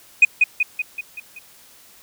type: tone with echo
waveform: sine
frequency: 2489 Hz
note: D#7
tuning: in tune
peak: -4 dBFS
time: 0.22-0.25 s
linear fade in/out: 5 ms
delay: 190 ms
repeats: 6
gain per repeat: -5 dB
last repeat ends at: 1.39 s
effects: tanh soft clip ceiling -4 dBFS + white hiss -49 dBFS RMS until 2.02 s